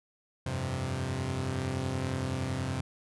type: chord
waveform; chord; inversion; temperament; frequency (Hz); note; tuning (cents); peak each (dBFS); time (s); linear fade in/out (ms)
sawtooth; F suspended second; none; equal; 87.31 / 98 / 130.81; F2 / G2 / C3; 0 / 0 / 0; -33 / -33 / -29; 0.46-2.81; 5
effects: resampled to 24000 Hz